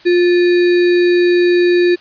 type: tone with sample-and-hold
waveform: sine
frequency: 352.8 Hz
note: F4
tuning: 18 cents sharp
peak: -8 dBFS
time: 0.05-1.96 s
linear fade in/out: 20 ms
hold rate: 2100 Hz
effects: white hiss -43 dBFS RMS until 2 s + resampled to 11025 Hz